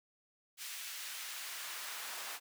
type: noise with high-pass filter sweep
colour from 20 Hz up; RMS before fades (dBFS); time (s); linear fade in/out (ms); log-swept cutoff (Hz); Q
pink; -44; 0.57-2.4; 50; 2500 to 920; 0.8
effects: none